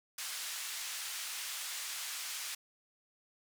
white band-pass noise, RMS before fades -41 dBFS, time 0.18-2.55 s, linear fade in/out 5 ms, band 1300 to 9100 Hz, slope 12 dB/octave, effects none

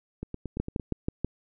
two click trains, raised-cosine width 3 ms, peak -14 / -21 dBFS, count 5 / 6, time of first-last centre 0.6-1.246 / 0.23-0.798 s, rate 6.19 / 8.81 Hz, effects none

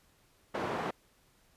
white band-pass noise, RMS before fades -35 dBFS, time 0.54-0.91 s, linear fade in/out 10 ms, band 140 to 980 Hz, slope 12 dB/octave, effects pink hiss -67 dBFS RMS until 1.56 s + resampled to 32000 Hz

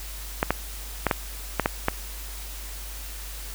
clicks, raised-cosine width 0.5 ms, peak -5 dBFS, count 7, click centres 0.429 / 0.506 / 1.067 / 1.112 / 1.597 / 1.659 / 1.884 s, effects added 50 Hz sine -36 dBFS peak until 3.54 s + white hiss -40 dBFS RMS until 3.54 s

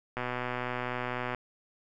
click train, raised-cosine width 0.5 ms, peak -18 dBFS, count 147, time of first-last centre 0.17-1.347 s, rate 124 Hz, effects none

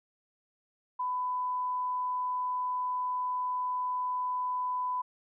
sine tone, 1000 Hz, B5, 21 cents sharp, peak -29 dBFS, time 0.99-5.02 s, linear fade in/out 10 ms, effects none

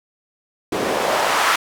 white noise with band-pass filter sweep, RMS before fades -19 dBFS, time 0.72-1.56 s, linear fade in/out 5 ms, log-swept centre 360 to 1300 Hz, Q 1.4, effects none

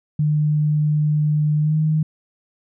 sine tone with pitch glide, 150.8 to 155.49 Hz, D3 to D#3, +46 to -1 cents, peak -15 dBFS, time 0.19-2.03 s, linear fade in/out 5 ms, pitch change +53 cents, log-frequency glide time 1.6-1.76 s, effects none

